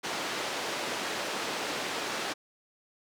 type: band-pass noise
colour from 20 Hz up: pink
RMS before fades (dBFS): -34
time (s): 0.03-2.34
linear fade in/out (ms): 20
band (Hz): 360 to 5800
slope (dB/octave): 12
effects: none